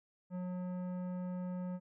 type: tone with tanh clipping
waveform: sine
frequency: 181.1 Hz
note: F#3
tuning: 37 cents flat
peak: -39 dBFS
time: 0.3-1.8 s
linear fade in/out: 50 ms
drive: 13 dB
effects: none